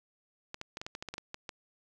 clicks, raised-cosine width 0.2 ms, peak -22 dBFS, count 12, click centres 0.544 / 0.614 / 0.771 / 0.815 / 0.865 / 0.951 / 1.025 / 1.087 / 1.14 / 1.181 / 1.344 / 1.492 s, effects none

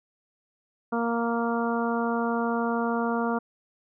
harmonic tone, 233.1 Hz, A#3, in tune, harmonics 1 / 2 / 3 / 4 / 5 / 6, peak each -27 / -30 / -32 / -33 / -34 / -35 dBFS, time 0.92-3.39 s, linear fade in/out 10 ms, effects none

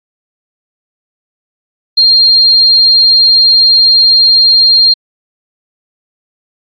sine tone, 4204 Hz, C8, 7 cents sharp, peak -3 dBFS, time 1.97-4.94 s, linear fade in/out 10 ms, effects AAC 64 kbps

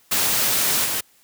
white noise with level steps, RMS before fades -20 / -24 dBFS, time 0.11-1.01 s, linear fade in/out 10 ms, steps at 0.84 s, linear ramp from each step 20 ms, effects white hiss -57 dBFS RMS until 1.23 s + high-pass 60 Hz 12 dB/octave

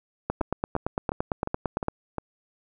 two click trains, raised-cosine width 1 ms, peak -11 / -15 dBFS, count 15 / 6, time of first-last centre 0.3-1.884 / 0.41-2.183 s, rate 8.84 / 2.82 Hz, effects none

